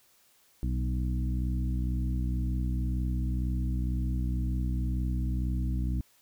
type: harmonic tone with a mistuned harmonic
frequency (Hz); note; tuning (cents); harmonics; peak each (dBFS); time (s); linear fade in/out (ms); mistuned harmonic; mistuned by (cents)
62; B1; +7; 1 / 2 / 3 / 4 / 5; -28 / -34 / -38 / -40 / -42; 0.63-6.01; 0; 3; +23
effects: white hiss -64 dBFS RMS until 6.21 s